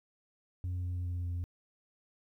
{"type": "tone with pitch steps", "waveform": "sine", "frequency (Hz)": [90.2, 89.27, 88.34, 87.43], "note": ["F#2", "F2", "F2", "F2"], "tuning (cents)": [-44, 38, 20, 2], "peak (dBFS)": -30, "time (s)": [0.64, 1.44], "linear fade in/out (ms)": 0, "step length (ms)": 200, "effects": ["tanh soft clip ceiling -32 dBFS", "12-bit"]}